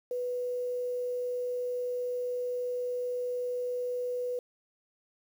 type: tone with quantisation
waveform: sine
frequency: 493.9 Hz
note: B4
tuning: in tune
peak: -30 dBFS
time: 0.11-4.39 s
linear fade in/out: 2 ms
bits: 9
effects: none